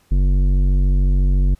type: tone with tanh clipping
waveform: triangle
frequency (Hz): 46.97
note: F#1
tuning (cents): +27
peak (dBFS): -14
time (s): 0.11-1.55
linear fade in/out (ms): 10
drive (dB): 16
effects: pink hiss -58 dBFS RMS until 1.59 s + resampled to 32000 Hz